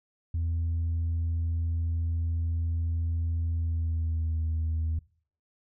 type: tone with pitch glide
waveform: sine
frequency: 83 to 80.13 Hz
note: E2 to E2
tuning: +12 to -49 cents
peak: -24 dBFS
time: 0.34-4.99 s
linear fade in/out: 5 ms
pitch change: -61 cents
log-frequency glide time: 3.53-4.4 s
effects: noise-tail reverb RT60 0.5 s tail -23 dB re dry + tanh soft clip ceiling -24 dBFS